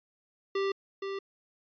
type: tone with echo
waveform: square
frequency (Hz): 392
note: G4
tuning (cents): 0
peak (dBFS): -28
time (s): 0.55-0.72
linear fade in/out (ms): 5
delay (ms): 470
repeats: 1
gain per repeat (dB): -6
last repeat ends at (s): 1.19
effects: resampled to 11025 Hz